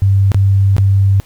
sine tone with dropouts, 98 Hz, G2, in tune, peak -7 dBFS, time 0.02-1.2 s, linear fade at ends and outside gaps 0 ms, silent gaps 0.318-0.345 / 0.766-0.782 s, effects pink hiss -46 dBFS RMS until 1.25 s

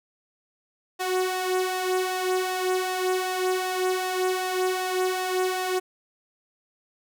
sawtooth tone with flanger, 370 Hz, F#4, in tune, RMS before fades -26 dBFS, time 0.99-5.8 s, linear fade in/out 20 ms, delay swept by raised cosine 1.1 to 2.6 ms, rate 2.6 Hz, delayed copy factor +0.55, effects none

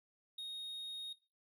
triangle tone, 3729 Hz, A#7, in tune, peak -40 dBFS, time 0.38-1.13 s, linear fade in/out 5 ms, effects noise-tail reverb RT60 0.3 s tail -19 dB re dry

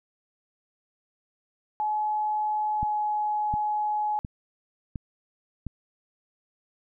sine tone with pitch glide, 850 to 844.1 Hz, G#5 to G#5, +40 to +28 cents, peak -24 dBFS, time 1.8-4.19 s, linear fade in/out 0 ms, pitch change -12 cents, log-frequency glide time 2.75-2.9 s
click train, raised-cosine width 5 ms, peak -20 dBFS, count 5, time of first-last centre 2.83-5.667 s, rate 1.41 Hz
effects none

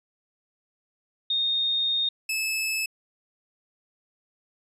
sine / sawtooth tone pair in turn, 3688 / 2606 Hz, A#7 / E7, -19 / -20 cents, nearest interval tritone, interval 601 cents, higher first, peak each -22 dBFS, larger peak neither, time 1.3-2.09 / 2.29-2.86 s, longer first, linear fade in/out 5 ms, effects resampled to 32000 Hz

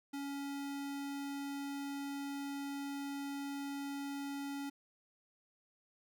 square tone, 280.3 Hz, C#4, 19 cents sharp, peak -40 dBFS, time 0.13-4.7 s, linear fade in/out 10 ms, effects none

